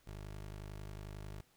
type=tone; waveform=20% pulse; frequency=51.1 Hz; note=G#1; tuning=27 cents flat; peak=-40 dBFS; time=0.07-1.41 s; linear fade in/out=5 ms; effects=pink hiss -70 dBFS RMS until 1.56 s